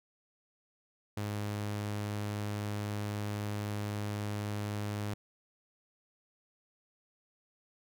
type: tone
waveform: sawtooth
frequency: 103.83 Hz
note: G#2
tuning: in tune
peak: -30 dBFS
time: 1.17-5.14 s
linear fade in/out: 5 ms
effects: none